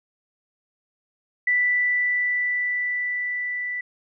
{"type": "tone with level ramp", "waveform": "sine", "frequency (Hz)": 1975.5, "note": "B6", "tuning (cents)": 0, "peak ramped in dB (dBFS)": [-17, -26], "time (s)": [1.47, 3.81], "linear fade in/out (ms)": 5, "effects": []}